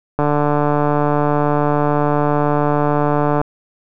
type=click train; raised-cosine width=1 ms; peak=-3 dBFS; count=475; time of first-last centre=0.19-3.414 s; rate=147 Hz; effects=none